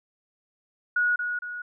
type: tone with echo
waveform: sine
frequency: 1455 Hz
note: F#6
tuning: 29 cents flat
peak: -20 dBFS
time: 0.96-1.16 s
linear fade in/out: 5 ms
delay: 230 ms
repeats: 2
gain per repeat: -6 dB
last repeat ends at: 1.62 s
effects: none